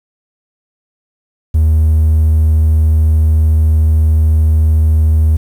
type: tone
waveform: triangle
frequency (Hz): 78.4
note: D#2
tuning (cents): +14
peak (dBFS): -4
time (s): 1.54-5.37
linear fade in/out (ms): 10
effects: tanh soft clip ceiling -1 dBFS + 7-bit